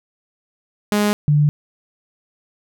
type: tone pair in turn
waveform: sawtooth / sine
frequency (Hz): 207.7 / 147.89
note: G#3 / D3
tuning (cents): 0 / +12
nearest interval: tritone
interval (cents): 588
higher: first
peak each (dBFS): -11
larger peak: neither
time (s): 0.92-1.13 / 1.28-1.49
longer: neither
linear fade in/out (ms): 0
effects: none